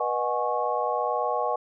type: tone cluster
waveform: sine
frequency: 487.4 / 616 / 734 / 835 / 1100 Hz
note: B4 / D#5 / F#5 / G#5 / C#6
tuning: -23 / -17 / -14 / +9 / -14 cents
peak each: -30 dBFS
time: 0-1.56 s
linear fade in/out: 5 ms
effects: none